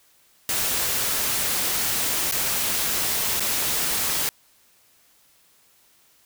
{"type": "noise with dropouts", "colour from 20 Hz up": "white", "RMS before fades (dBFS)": -24, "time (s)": [0.49, 4.29], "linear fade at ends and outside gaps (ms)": 1, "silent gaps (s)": [[2.313, 2.322], [3.397, 3.404]], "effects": ["white hiss -59 dBFS RMS until 6.25 s"]}